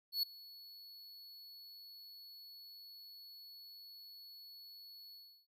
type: tone with ADSR envelope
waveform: square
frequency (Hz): 4399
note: C#8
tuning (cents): -14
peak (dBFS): -31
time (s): 0.12-5.47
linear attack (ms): 110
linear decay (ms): 4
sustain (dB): -22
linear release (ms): 330
effects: noise-tail reverb RT60 0.1 s tail -20 dB re dry